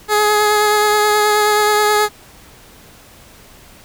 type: tone with vibrato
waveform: 15% pulse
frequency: 420.7 Hz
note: G#4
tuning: 22 cents sharp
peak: -5 dBFS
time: 0.08-2.09 s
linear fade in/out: 50 ms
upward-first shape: triangle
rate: 9.4 Hz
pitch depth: 18 cents each way
effects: pink hiss -43 dBFS RMS until 3.84 s